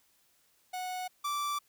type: tone pair in turn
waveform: 45% pulse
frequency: 735 / 1166.7 Hz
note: F#5 / D6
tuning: -12 / -12 cents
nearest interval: minor sixth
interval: 800 cents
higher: second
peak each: -35 / -31 dBFS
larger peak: second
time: 0.73-1.08 / 1.24-1.59 s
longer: neither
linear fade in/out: 10 ms
effects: white hiss -69 dBFS RMS until 1.68 s